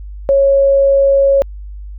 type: tone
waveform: sine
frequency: 551 Hz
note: C#5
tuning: 11 cents flat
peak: -7 dBFS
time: 0.29-1.42 s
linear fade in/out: 0 ms
effects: added 50 Hz sine -26 dBFS peak until 1.98 s